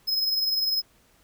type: tone with tremolo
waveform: square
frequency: 5120 Hz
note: D#8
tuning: 49 cents sharp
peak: -21 dBFS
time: 0.07-0.82 s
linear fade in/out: 20 ms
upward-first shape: sine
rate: 20 Hz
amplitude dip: 45%
effects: pink hiss -61 dBFS RMS until 1.23 s